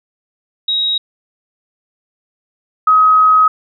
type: tone pair in turn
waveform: sine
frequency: 3804 / 1267 Hz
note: A#7 / D#6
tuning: +34 / +31 cents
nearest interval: octave + perfect fifth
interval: 1903 cents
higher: first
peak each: -13 / -6 dBFS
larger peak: second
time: 0.68-0.98 / 2.87-3.48 s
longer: second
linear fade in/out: 5 ms
effects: none

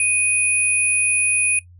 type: tone pair together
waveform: sine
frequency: 2489 / 9796 Hz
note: D#7 / D#9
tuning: 0 / -28 cents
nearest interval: 2 octaves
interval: 2372 cents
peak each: -18 dBFS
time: 0-1.59 s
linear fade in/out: 2 ms
effects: noise-tail reverb RT60 0.1 s tail -18 dB re dry + added 88 Hz sine -43 dBFS peak until 1.79 s

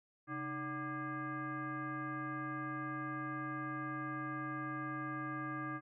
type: tone with frequency modulation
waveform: sine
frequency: 750 Hz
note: F#5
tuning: 23 cents sharp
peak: -38 dBFS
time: 0.27-5.81 s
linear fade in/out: 50 ms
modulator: 442 Hz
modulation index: 2.1
effects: none

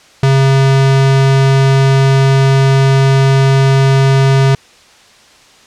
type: tone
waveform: square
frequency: 135.2 Hz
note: C#3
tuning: 43 cents flat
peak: -7 dBFS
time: 0.23-4.55 s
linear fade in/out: 2 ms
effects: white hiss -43 dBFS RMS until 5.66 s + low-pass 6000 Hz 12 dB/octave

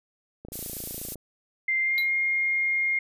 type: click train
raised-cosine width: 2 ms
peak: -27 dBFS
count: 21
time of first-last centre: 0.45-1.157 s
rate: 28.3 Hz
type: noise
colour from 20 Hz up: violet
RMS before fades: -32 dBFS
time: 0.52-1.15 s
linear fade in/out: 10 ms
type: tone with pitch glide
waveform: sine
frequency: 2092 to 2130 Hz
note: C7 to C7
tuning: -1 to +30 cents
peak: -22 dBFS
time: 1.68-2.99 s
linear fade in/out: 5 ms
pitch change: +31 cents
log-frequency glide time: 1.81-1.98 s
type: tone with exponential decay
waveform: square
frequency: 3989 Hz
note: B7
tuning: 17 cents sharp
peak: -26 dBFS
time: 1.98-2.1 s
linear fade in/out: 0 ms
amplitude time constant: 25 ms
effects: resampled to 32000 Hz

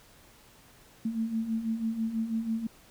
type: beating tone pair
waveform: sine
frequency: 220 / 226.1 Hz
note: A3 / A3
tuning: 0 / +47 cents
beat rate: 6.1 Hz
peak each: -35 / -29 dBFS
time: 1.05-2.67 s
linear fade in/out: 5 ms
effects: pink hiss -57 dBFS RMS until 2.9 s

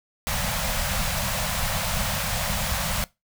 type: band-stop noise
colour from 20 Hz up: pink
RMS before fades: -26 dBFS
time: 0.27-3.04 s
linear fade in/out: 0 ms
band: 220 to 510 Hz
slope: 96 dB/octave
effects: noise-tail reverb RT60 0.2 s tail -20 dB re dry

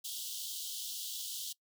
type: high-pass noise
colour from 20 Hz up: pink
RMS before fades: -41 dBFS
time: 0.04-1.53 s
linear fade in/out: 10 ms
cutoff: 3000 Hz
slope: 96 dB/octave
effects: noise-tail reverb RT60 0.1 s tail -21 dB re dry

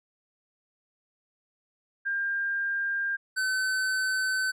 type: tone pair in turn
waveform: sine / square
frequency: 1600 / 1524 Hz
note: G6 / G6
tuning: +35 / -49 cents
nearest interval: minor second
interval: 84 cents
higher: first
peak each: -26 dBFS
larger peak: neither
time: 2.05-3.17 / 3.36-4.52 s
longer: second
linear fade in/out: 20 ms
effects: low-pass 11000 Hz 12 dB/octave

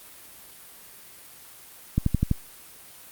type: click train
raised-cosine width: 5 ms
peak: -8 dBFS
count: 5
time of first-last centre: 1.98-2.313 s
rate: 12 Hz
effects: white hiss -47 dBFS RMS until 3.11 s + Opus 32 kbps

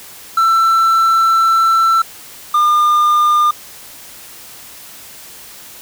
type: tone pair in turn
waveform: triangle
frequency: 1337 / 1206.4 Hz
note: E6 / D6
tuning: +24 / +46 cents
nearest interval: major second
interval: 178 cents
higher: first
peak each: -7 dBFS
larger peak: neither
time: 0.37-2.02 / 2.54-3.51 s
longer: first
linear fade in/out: 5 ms
effects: white hiss -36 dBFS RMS until 5.81 s

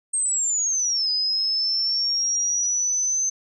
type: linear two-way sweep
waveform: sine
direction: down then up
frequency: 8510 to 4978 to 6220 Hz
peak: -20 dBFS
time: 0.13-3.3 s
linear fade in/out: 10 ms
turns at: 1.1 s
effects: none

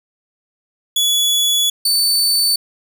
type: tone pair in turn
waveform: sawtooth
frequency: 3400 / 4525 Hz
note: G#7 / C#8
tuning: +40 / +35 cents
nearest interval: perfect fourth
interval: 495 cents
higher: second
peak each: -10 dBFS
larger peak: neither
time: 0.96-1.7 / 1.85-2.56 s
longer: first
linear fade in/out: 5 ms
effects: none

